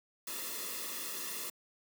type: noise with comb filter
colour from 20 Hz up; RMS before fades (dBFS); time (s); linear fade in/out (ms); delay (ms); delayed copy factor
white; -40; 0.27-1.5; 5; 1.3; -0.8
effects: high-pass 200 Hz 12 dB/octave